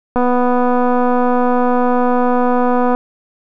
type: click train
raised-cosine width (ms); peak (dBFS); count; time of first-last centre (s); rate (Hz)
1; -3; 690; 0.16-2.949; 247
effects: none